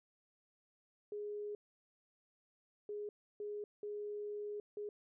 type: tone bursts at uneven times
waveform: sine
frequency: 415.3 Hz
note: G#4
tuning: in tune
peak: -40 dBFS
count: 5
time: 1.12-1.55 / 2.89-3.09 / 3.4-3.64 / 3.83-4.6 / 4.77-4.89 s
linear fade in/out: 2 ms
effects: none